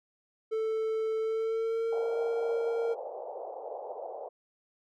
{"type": "tone with pitch glide", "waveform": "triangle", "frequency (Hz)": [441.4, 462.8], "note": ["A4", "A#4"], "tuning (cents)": [5, -13], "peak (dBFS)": -26, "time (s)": [0.51, 2.95], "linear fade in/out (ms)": 20, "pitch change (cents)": 82, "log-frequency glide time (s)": [1.19, 2.18]}
{"type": "band-pass noise", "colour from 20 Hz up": "pink", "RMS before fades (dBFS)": -40, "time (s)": [1.92, 4.29], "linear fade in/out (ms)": 10, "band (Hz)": [460, 810], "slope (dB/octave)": 48}
{"effects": []}